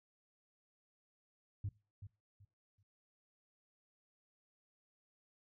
sine tone with echo, 100 Hz, G2, 35 cents sharp, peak -35 dBFS, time 1.64-1.69 s, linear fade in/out 5 ms, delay 380 ms, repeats 3, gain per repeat -12 dB, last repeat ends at 2.83 s, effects noise-tail reverb RT60 0.3 s tail -21 dB re dry + tanh soft clip ceiling -33 dBFS

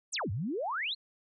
sine exponential two-way sweep, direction down then up, 9910 to 88.1 to 4393 Hz, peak -31 dBFS, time 0.12-0.95 s, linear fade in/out 20 ms, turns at 0.31 s, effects none

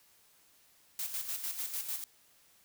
blue noise with tremolo, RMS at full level -36 dBFS, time 0.99-2.04 s, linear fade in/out 2 ms, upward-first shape square, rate 6.7 Hz, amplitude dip 55%, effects white hiss -65 dBFS RMS until 2.64 s

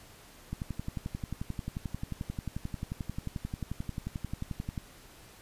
click train, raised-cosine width 5 ms, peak -22 dBFS, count 49, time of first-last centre 0.53-4.778 s, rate 11.3 Hz, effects pink hiss -54 dBFS RMS until 5.41 s + resampled to 32000 Hz

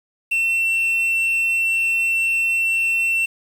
triangle tone with quantisation, 2699 Hz, E7, 40 cents sharp, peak -15 dBFS, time 0.31-3.26 s, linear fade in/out 10 ms, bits 7, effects none

